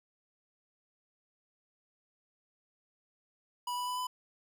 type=tone with pitch steps; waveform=square; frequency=980 / 987.4 / 994.8 / 1002.3 Hz; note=B5 / B5 / B5 / B5; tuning=-14 / -1 / +12 / +25 cents; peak=-34 dBFS; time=3.67-4.07 s; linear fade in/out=5 ms; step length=100 ms; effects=none